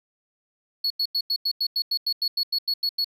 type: tone bursts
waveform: triangle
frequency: 4374 Hz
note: C#8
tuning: 24 cents flat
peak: -20 dBFS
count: 15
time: 0.84-3.045 s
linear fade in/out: 5 ms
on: 63 ms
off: 90 ms
effects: none